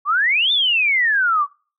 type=exponential two-way sweep; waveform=sine; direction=up then down; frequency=1108.7 to 3624 to 1108.7 Hz; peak=-14 dBFS; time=0.05-1.47 s; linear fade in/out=50 ms; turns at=0.52 s; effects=noise-tail reverb RT60 0.4 s tail -26 dB re dry